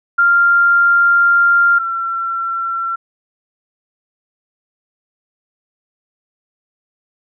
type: tone pair in turn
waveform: sine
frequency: 1393 / 1355.7 Hz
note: F6 / E6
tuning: -5 / +48 cents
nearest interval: unison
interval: 47 cents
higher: first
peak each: -8 / -17 dBFS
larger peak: first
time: 0.18-1.79 / 1.79-2.96 s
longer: first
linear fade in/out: 10 ms
effects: none